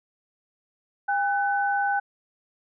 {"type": "tone pair together", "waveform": "sine", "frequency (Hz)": [804.8, 1507], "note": ["G5", "F#6"], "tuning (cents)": [45, 31], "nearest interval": "major seventh", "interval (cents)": 1086, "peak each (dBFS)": [-23, -26], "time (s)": [1.08, 2], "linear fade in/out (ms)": 10, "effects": []}